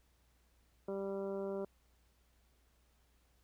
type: harmonic tone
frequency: 196.1 Hz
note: G3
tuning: 1 cent sharp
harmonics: 1 / 2 / 3 / 4 / 5 / 6 / 7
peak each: -44 / -39 / -43 / -56 / -54 / -59 / -58 dBFS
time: 0.88-1.65 s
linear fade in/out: 5 ms
effects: added 60 Hz sine -70 dBFS peak until 3.43 s + pink hiss -75 dBFS RMS until 3.43 s